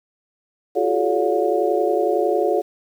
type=tone cluster; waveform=sine; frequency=346.5 / 377.6 / 428.2 / 569 / 714 Hz; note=F4 / F#4 / A4 / C#5 / F5; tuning=-14 / +35 / -47 / +45 / +38 cents; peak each=-23 / -24 / -21 / -23 / -24 dBFS; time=0.75-2.62 s; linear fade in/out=20 ms; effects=8-bit